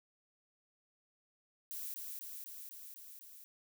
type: noise with echo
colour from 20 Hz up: violet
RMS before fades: -43 dBFS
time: 1.71-1.94 s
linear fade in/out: 0 ms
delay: 250 ms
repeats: 6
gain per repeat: -2 dB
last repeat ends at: 3.44 s
effects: none